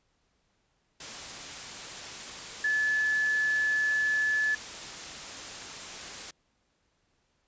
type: tone in noise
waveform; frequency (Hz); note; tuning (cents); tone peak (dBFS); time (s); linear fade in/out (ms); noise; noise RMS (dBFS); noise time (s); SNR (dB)
sine; 1726; A6; -34; -24; 2.64-4.55; 5; white; -40; 1-6.31; +13
effects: pink hiss -73 dBFS RMS until 7.47 s + resampled to 16000 Hz